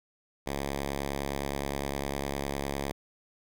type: tone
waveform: 5% pulse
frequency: 69.8 Hz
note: C#2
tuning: 13 cents sharp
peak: -20 dBFS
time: 0.46-2.92 s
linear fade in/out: 10 ms
effects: none